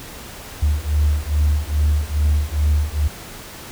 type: beating tone pair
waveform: sine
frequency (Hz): 73.42 / 75.82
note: D2 / D#2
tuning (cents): 0 / -44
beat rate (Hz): 2.4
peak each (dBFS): -17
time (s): 0.62-3.08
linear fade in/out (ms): 10
effects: tanh soft clip ceiling -10 dBFS + pink hiss -36 dBFS RMS until 3.71 s